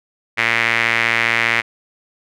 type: tone with band-pass filter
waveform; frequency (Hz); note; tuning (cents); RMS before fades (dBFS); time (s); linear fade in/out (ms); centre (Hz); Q
sawtooth; 115.1; A#2; -22; -17; 0.37-1.62; 20; 2100; 4
effects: none